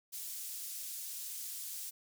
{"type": "high-pass noise", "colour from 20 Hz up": "pink", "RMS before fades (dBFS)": -43, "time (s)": [0.12, 1.91], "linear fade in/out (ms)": 20, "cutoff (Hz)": 7200, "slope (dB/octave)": 12, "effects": []}